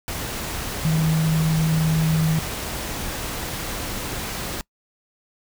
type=tone in noise; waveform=sine; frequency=159.1 Hz; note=D#3; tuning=39 cents sharp; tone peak=-17 dBFS; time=0.85-2.39 s; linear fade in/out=0 ms; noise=pink; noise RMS=-29 dBFS; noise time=0.08-4.61 s; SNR=+9 dB; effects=noise-tail reverb RT60 0.1 s tail -24 dB re dry